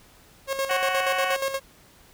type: tone with tremolo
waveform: sawtooth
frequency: 542 Hz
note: C#5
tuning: 39 cents flat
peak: -19 dBFS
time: 0.47-1.6 s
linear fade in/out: 50 ms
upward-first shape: square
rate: 8.4 Hz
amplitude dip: 60%
type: harmonic tone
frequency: 371.7 Hz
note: F#4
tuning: 8 cents sharp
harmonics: 2 / 3 / 4 / 5 / 6 / 7 / 8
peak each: -29 / -31 / -32 / -33 / -34 / -34 / -35 dBFS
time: 0.69-1.36 s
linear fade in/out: 10 ms
effects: pink hiss -54 dBFS RMS until 2.13 s